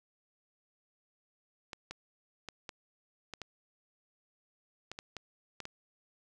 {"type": "clicks", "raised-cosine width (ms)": 0.2, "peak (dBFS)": -24, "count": 11, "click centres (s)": [1.732, 1.91, 2.487, 2.692, 3.337, 3.417, 4.916, 4.989, 5.167, 5.603, 5.654], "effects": []}